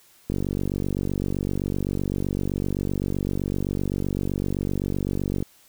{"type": "click train", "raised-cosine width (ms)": 3, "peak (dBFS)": -13, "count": 246, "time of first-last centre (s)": [0.3, 5.426], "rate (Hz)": 47.8, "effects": ["white hiss -56 dBFS RMS until 5.68 s"]}